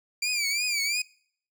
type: tone with vibrato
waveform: 20% pulse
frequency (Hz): 2349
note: D7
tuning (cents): 0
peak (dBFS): -20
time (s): 0.22-1.02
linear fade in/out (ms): 5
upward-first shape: triangle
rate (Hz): 2.9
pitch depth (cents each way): 120
effects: noise-tail reverb RT60 0.6 s tail -24 dB re dry